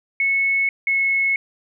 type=tone pair in turn; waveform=sine; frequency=2200 / 2188 Hz; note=C#7 / C#7; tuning=-14 / -23 cents; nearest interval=unison; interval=9 cents; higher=first; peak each=-16 dBFS; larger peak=neither; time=0.2-0.69 / 0.87-1.36 s; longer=neither; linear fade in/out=2 ms; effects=none